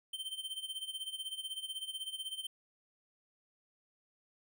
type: tone with tremolo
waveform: square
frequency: 3112 Hz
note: G7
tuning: 13 cents flat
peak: -37 dBFS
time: 0.13-2.47 s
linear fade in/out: 5 ms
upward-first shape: sine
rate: 16 Hz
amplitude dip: 80%
effects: none